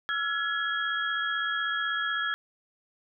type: tone cluster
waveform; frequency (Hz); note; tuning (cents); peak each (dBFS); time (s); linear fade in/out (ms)
sine; 1343 / 1419 / 1688 / 3280; E6 / F6 / G#6 / G#7; +32 / +27 / +28 / -22; -32 / -38 / -29 / -35; 0.09-2.34; 0
effects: none